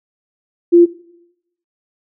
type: tone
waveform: sine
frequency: 345.1 Hz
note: F4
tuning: 21 cents flat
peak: -4 dBFS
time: 0.72-0.86 s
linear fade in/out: 20 ms
effects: noise-tail reverb RT60 0.8 s tail -17 dB re dry